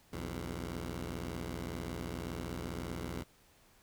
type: tone pair together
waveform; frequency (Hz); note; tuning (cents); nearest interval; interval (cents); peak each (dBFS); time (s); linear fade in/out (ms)
10% pulse; 61.9 / 85.14; B1 / F2; +5 / -44; tritone; 551; -33 / -33; 0.12-3.24; 20
effects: pink hiss -65 dBFS RMS until 3.82 s